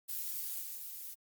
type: noise with level steps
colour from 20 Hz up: violet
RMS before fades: -39 / -42 / -45 dBFS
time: 0.08-1.15 s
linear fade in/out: 20 ms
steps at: 0.6 / 0.76 s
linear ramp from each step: 5 ms
effects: Opus 48 kbps